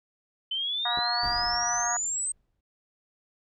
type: exponential sweep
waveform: sine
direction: up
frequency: 3045 to 8340 Hz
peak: -27 dBFS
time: 0.51-2.32 s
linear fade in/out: 5 ms
type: harmonic tone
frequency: 239.3 Hz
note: A#3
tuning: 46 cents sharp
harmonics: 3 / 4 / 5 / 6 / 7 / 8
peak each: -31 / -33 / -35 / -37 / -38 / -39 dBFS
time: 0.85-1.97 s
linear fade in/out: 5 ms
type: clicks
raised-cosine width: 2 ms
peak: -27 dBFS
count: 2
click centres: 0.975 / 0.988 s
type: noise with exponential decay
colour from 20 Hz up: brown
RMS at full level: -36 dBFS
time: 1.23-2.61 s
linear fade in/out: 5 ms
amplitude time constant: 300 ms
effects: none